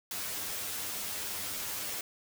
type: noise with comb filter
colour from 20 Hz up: white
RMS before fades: -37 dBFS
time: 0.11-2.01 s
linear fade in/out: 2 ms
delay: 9.9 ms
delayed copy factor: +0.8
effects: none